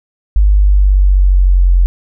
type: linear sweep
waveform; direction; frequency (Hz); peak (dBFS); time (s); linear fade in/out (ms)
sine; down; 50.9 to 44.06; -5; 0.36-1.86; 0
effects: none